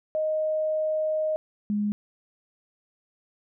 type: tone pair in turn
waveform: sine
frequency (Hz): 622.3 / 207.5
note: D#5 / G#3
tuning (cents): 0 / -1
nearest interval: octave + perfect fifth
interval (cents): 1901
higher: first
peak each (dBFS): -23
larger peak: neither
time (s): 0.15-1.36 / 1.7-1.92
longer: first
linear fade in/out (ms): 0
effects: none